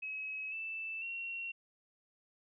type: tone with pitch steps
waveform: sine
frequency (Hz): 2560 / 2646 / 2734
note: D#7 / E7 / F7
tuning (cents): +49 / +6 / -37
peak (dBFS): -38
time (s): 0.02-1.52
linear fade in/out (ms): 10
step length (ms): 500
effects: none